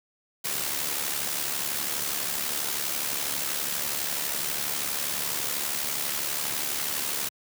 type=noise with amplitude modulation; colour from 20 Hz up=white; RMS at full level=-27 dBFS; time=0.44-7.29 s; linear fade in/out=10 ms; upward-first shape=sine; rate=72.2 Hz; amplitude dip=55%; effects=high-pass 100 Hz 12 dB/octave